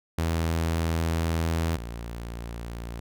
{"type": "tone pair in turn", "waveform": "sawtooth", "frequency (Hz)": [82.2, 58.02], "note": ["E2", "A#1"], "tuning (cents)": [-4, -7], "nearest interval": "tritone", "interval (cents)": 603, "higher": "first", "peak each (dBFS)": [-20, -30], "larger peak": "first", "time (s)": [[0.18, 1.76], [1.76, 3]], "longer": "first", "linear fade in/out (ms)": 5, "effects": []}